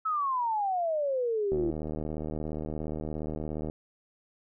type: exponential sweep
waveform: sine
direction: down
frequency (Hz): 1313 to 329.6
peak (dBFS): -26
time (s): 0.05-1.71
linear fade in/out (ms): 10
type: click train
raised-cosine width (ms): 2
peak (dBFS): -22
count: 169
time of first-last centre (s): 1.52-3.699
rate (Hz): 77.1
effects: none